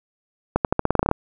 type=accelerating click train; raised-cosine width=1 ms; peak=-3 dBFS; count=12; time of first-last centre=0.56-1.114 s; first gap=88 ms; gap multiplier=0.88; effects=none